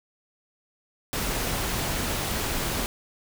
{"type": "noise", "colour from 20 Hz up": "pink", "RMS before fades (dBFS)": -28, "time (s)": [1.13, 2.86], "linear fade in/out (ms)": 0, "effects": []}